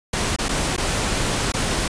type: noise with dropouts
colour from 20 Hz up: pink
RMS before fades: -22 dBFS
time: 0.13-1.88 s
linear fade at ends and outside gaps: 5 ms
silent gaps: 0.363-0.386 / 0.485-0.49 / 0.765-0.778 / 1.521-1.538 s
effects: resampled to 22050 Hz